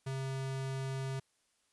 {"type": "tone", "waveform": "square", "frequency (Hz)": 133.8, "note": "C3", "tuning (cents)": 39, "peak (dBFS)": -36, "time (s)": [0.06, 1.2], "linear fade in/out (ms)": 10, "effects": ["white hiss -75 dBFS RMS until 1.72 s", "resampled to 24000 Hz"]}